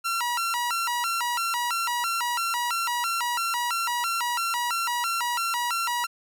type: tone with vibrato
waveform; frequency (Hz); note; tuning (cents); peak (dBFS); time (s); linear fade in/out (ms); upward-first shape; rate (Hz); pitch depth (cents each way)
sawtooth; 1146; D6; -43; -21; 0.04-6.07; 20; square; 3; 300
effects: none